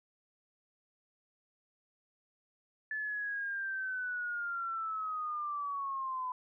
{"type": "linear sweep", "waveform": "sine", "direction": "down", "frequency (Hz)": [1739, 1002], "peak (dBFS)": -34, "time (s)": [2.91, 6.32], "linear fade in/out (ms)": 2, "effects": []}